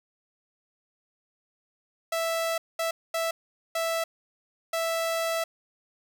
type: tone bursts at uneven times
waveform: sawtooth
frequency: 659.3 Hz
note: E5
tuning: in tune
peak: -22 dBFS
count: 5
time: 2.12-2.58 / 2.79-2.91 / 3.14-3.31 / 3.75-4.04 / 4.73-5.44 s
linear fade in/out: 5 ms
effects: none